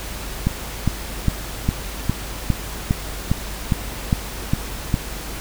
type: click train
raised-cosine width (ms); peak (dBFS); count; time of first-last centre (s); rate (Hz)
5; -4; 12; 0.47-4.942; 2.46
effects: added 50 Hz sine -32 dBFS peak until 5.4 s + pink hiss -32 dBFS RMS until 5.4 s